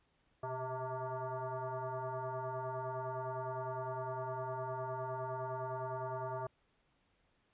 sine tone with frequency modulation, 124.6 Hz, B2, 16 cents sharp, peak -37 dBFS, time 0.43-6.47 s, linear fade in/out 5 ms, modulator 259 Hz, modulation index 4, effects pink hiss -75 dBFS RMS until 7.53 s + resampled to 8000 Hz

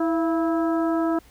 harmonic tone with a mistuned harmonic, 326.4 Hz, E4, 17 cents flat, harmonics 1 / 2 / 3 / 4 / 5, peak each -21 / -27 / -33 / -32 / -40 dBFS, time 0-1.19 s, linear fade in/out 5 ms, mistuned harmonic 2, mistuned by +57 cents, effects added 60 Hz sine -55 dBFS peak until 1.3 s + pink hiss -55 dBFS RMS until 1.3 s

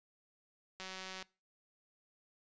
click train, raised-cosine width 0.2 ms, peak -28 dBFS, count 81, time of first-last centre 0.8-1.226 s, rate 188 Hz, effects noise-tail reverb RT60 0.3 s tail -22 dB re dry + resampled to 16000 Hz

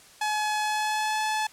sawtooth tone with pitch glide, 850 to 862.4 Hz, G#5 to A5, +40 to -35 cents, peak -21 dBFS, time 0.21-1.47 s, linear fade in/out 5 ms, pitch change +25 cents, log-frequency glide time 0.62-1.23 s, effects white hiss -52 dBFS RMS until 1.52 s + low-pass 10000 Hz 12 dB/octave

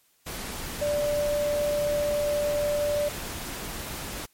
sine tone in noise, 587.3 Hz, D5, in tune, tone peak -23 dBFS, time 0.81-3.09 s, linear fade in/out 10 ms, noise pink, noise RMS -35 dBFS, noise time 0.26-4.26 s, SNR +9 dB, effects white hiss -65 dBFS RMS until 4.33 s + MP3 64 kbps

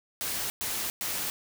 white noise bursts, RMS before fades -32 dBFS, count 3, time 0.21-1.3 s, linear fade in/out 0 ms, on 290 ms, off 110 ms, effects none

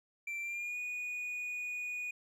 triangle tone with pitch glide, 2349 to 2463 Hz, D7 to D#7, 0 to -18 cents, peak -35 dBFS, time 0.27-2.11 s, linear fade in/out 5 ms, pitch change +82 cents, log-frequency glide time 0.41-0.78 s, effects none

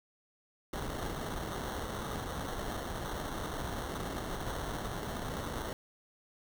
pink noise with sample-and-hold, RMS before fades -38 dBFS, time 0.73-5.73 s, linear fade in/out 2 ms, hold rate 2450 Hz, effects none

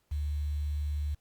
sine tone with quantisation, 73.7 Hz, D2, 7 cents sharp, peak -29 dBFS, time 0.11-1.15 s, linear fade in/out 10 ms, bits 9, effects pink hiss -74 dBFS RMS until 1.2 s + Opus 48 kbps

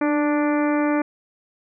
harmonic tone with a mistuned harmonic, 293.7 Hz, D4, in tune, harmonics 1 / 2 / 3 / 4 / 5 / 6 / 7 / 8, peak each -19 / -25 / -29 / -31 / -33 / -35 / -36 / -37 dBFS, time 0.01-1.02 s, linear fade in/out 5 ms, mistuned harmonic 1, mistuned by +26 cents, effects none

